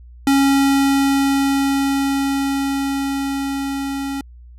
square tone with level ramp, 275.3 Hz, C#4, 12 cents flat, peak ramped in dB -12 to -23 dBFS, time 0.27-4.21 s, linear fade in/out 2 ms, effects added 60 Hz sine -38 dBFS peak until 4.58 s + resampled to 32000 Hz

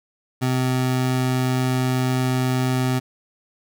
25% pulse tone, 128.3 Hz, C3, 34 cents flat, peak -15 dBFS, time 0.41-3 s, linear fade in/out 20 ms, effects none

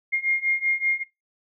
sine beating tone pair, 2126 / 2131.2 Hz, C7 / C7, +27 / +31 cents, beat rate 5.2 Hz, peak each -25 / -23 dBFS, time 0.12-1.04 s, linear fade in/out 20 ms, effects noise-tail reverb RT60 0.2 s tail -19 dB re dry

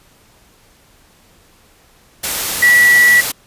sine tone in noise, 1947 Hz, B6, 25 cents flat, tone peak -6 dBFS, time 2.62-3.21 s, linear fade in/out 10 ms, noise white, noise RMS -19 dBFS, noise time 2.23-3.32 s, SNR +10 dB, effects pink hiss -50 dBFS RMS until 3.46 s + resampled to 32000 Hz

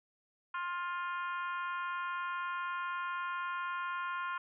harmonic tone, 352 Hz, F4, 14 cents sharp, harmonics 3 / 4 / 5 / 6 / 7 / 8 / 9, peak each -37 / -39 / -48 / -55 / -50 / -56 / -57 dBFS, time 0.54-4.38 s, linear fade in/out 5 ms, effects none

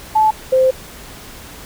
sine tone pair in turn, 867 / 520.2 Hz, A5 / C5, -26 / -10 cents, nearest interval major sixth, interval 884 cents, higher first, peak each -9 dBFS, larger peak neither, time 0.15-0.31 / 0.52-0.71 s, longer second, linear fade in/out 10 ms, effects pink hiss -36 dBFS RMS until 1.65 s

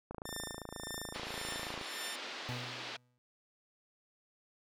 click train, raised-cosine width 1 ms, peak -28 dBFS, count 48, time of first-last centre 0.11-1.813 s, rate 27.6 Hz
10% pulse tone with tremolo, 1797 Hz, A6, 36 cents sharp, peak -31 dBFS, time 0.25-2.16 s, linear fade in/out 5 ms, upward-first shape triangle, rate 1.8 Hz, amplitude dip 95%
white band-pass noise, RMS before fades -44 dBFS, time 1.14-2.97 s, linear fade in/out 10 ms, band 250 to 4300 Hz, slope 24 dB/octave
35% pulse tone with exponential decay, 123.47 Hz, B2, in tune, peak -35 dBFS, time 2.49-3.18 s, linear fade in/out 0 ms, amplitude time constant 150 ms
effects none

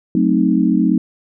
sine chord, F# diminished seventh, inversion none, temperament equal, 185 / 220 / 261.6 / 311.1 Hz, F#3 / A3 / C4 / Eb4, 0 / 0 / 0 / 0 cents, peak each -17 dBFS, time 0.15-0.98 s, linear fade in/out 2 ms, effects none

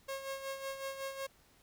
sawtooth tone with tremolo, 542 Hz, C#5, 39 cents flat, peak -33 dBFS, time 0.08-1.27 s, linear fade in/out 10 ms, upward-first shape sine, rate 5.4 Hz, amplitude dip 60%, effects pink hiss -66 dBFS RMS until 1.62 s

